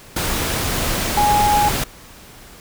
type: tone in noise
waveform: sine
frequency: 830.6 Hz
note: G#5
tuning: in tune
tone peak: -13 dBFS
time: 1.17-1.69 s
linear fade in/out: 5 ms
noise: pink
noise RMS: -21 dBFS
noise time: 0.16-1.84 s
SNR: +5 dB
effects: pink hiss -42 dBFS RMS until 2.6 s